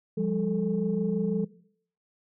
sine tone cluster, 175.6 / 201.6 / 440.2 Hz, F3 / G3 / A4, +10 / +49 / +1 cents, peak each -28 / -28 / -29 dBFS, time 0.17-1.45 s, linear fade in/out 10 ms, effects noise-tail reverb RT60 0.6 s tail -19 dB re dry + tanh soft clip ceiling -16 dBFS

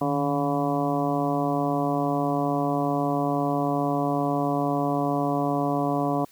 harmonic tone with a mistuned harmonic, 142.3 Hz, C#3, 46 cents sharp, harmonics 1 / 2 / 3 / 4 / 5 / 6 / 7 / 8, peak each -30 / -26 / -32 / -31 / -28 / -41 / -32 / -36 dBFS, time 0.01-6.25 s, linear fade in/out 5 ms, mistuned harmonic 1, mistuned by +91 cents, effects white hiss -56 dBFS RMS until 6.31 s

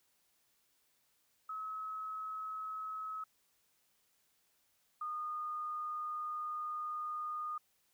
sine tone pair in turn, 1284 / 1226 Hz, E6 / D#6, -46 / -26 cents, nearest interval minor second, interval 80 cents, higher first, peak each -39 / -37 dBFS, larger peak second, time 1.49-3.24 / 5.01-7.58 s, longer second, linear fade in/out 5 ms, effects white hiss -75 dBFS RMS until 7.93 s

